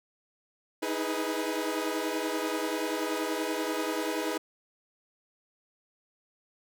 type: chord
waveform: sawtooth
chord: E major seventh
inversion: third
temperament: equal with one note detuned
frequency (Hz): 311.1 / 321.5 / 415.3 / 493.9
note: D#4 / E4 / G#4 / B4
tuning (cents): 0 / -43 / 0 / 0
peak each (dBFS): -31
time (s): 0.82-4.38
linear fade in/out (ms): 10
effects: none